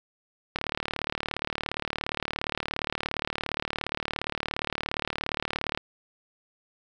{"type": "click train", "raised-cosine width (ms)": 0.3, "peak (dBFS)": -12, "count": 195, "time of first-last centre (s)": [0.56, 5.775], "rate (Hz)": 37.2, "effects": []}